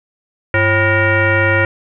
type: tone with frequency modulation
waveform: sine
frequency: 982 Hz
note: B5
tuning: 10 cents flat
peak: -10 dBFS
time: 0.54-1.65 s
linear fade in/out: 2 ms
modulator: 441 Hz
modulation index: 2.8
effects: none